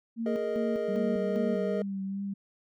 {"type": "tone with tremolo", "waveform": "sine", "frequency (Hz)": 229, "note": "A#3", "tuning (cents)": -31, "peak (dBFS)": -29, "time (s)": [0.16, 1.58], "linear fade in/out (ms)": 50, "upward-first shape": "square", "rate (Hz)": 2.5, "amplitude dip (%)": 75}
{"type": "chord", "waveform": "triangle", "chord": "Ab suspended second", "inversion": "none", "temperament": "equal", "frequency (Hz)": [415.3, 466.2, 622.3], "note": ["Ab4", "Bb4", "Eb5"], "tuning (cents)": [0, 0, 0], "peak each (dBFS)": -31, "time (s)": [0.26, 1.82], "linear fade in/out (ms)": 2}
{"type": "tone with vibrato", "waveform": "sine", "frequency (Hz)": 196, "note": "G3", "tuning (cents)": 0, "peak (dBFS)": -31, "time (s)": [0.88, 2.34], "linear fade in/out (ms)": 10, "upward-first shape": "triangle", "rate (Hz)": 2.4, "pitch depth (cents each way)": 33}
{"effects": []}